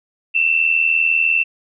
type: tone pair together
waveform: sine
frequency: 2637 / 2717 Hz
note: E7 / F7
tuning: 0 / -48 cents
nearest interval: minor second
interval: 52 cents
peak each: -16 dBFS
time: 0.34-1.44 s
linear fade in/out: 20 ms
effects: none